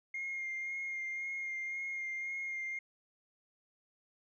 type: tone with vibrato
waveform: sine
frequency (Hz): 2128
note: C7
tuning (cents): +29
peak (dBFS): -35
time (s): 0.14-2.79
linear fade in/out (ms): 5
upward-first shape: sine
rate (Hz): 1.9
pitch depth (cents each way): 19
effects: tanh soft clip ceiling -33 dBFS